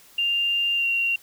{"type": "tone with pitch glide", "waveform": "sine", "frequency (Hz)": [2794, 2757], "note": ["F7", "F7"], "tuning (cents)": [0, -23], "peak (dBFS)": -20, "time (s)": [0.18, 1.16], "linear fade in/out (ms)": 5, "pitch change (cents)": -23, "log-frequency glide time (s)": [0.75, 0.86], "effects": ["white hiss -52 dBFS RMS until 1.22 s"]}